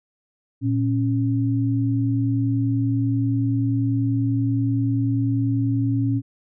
sine tone pair together, 115.17 / 275.2 Hz, A#2 / C#4, -20 / -12 cents, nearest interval octave + minor third, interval 1508 cents, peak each -20 / -22 dBFS, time 0.61-6.22 s, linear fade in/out 50 ms, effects none

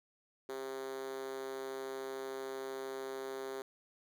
5% pulse tone with high-pass filter, 133.3 Hz, C3, 33 cents sharp, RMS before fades -42 dBFS, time 0.49-3.62 s, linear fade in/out 2 ms, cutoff 370 Hz, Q 6.1, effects none

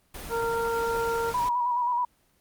pink noise, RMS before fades -39 dBFS, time 0.14-1.49 s, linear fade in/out 5 ms
harmonic tone, 462 Hz, A#4, 16 cents flat, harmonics 1 / 2 / 3, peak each -27 / -30 / -32 dBFS, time 0.29-1.34 s, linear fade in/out 50 ms
sine tone with vibrato, 972 Hz, B5, 28 cents flat, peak -23 dBFS, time 1.34-2.05 s, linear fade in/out 5 ms, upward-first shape square, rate 9.4 Hz, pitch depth 34 cents each way
effects pink hiss -66 dBFS RMS until 2.4 s + Opus 24 kbps

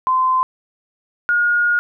sine tone pair in turn, 1032 / 1432.6 Hz, C6 / F6, -24 / +44 cents, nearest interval tritone, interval 568 cents, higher second, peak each -13 dBFS, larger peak neither, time 0.07-0.43 / 1.29-1.79 s, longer second, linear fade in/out 0 ms, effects none

